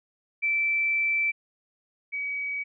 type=tone pair in turn; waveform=sine; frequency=2329 / 2271 Hz; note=D7 / C#7; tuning=-15 / +41 cents; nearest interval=unison; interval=44 cents; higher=first; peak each=-22 / -28 dBFS; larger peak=first; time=0.42-1.32 / 2.12-2.64 s; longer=first; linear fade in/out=20 ms; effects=none